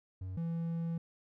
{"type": "tone pair in turn", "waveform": "triangle", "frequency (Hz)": [93.2, 166.69], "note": ["F#2", "E3"], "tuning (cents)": [13, 20], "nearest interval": "minor seventh", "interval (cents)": 1007, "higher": "second", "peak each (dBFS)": [-36, -31], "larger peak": "second", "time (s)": [[0.21, 0.37], [0.37, 0.98]], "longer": "second", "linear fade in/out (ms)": 5, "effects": []}